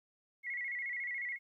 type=tone with vibrato; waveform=sine; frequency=2057 Hz; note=C7; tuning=30 cents flat; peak=-36 dBFS; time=0.43-1.39 s; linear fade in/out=50 ms; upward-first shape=square; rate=14 Hz; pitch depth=87 cents each way; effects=13-bit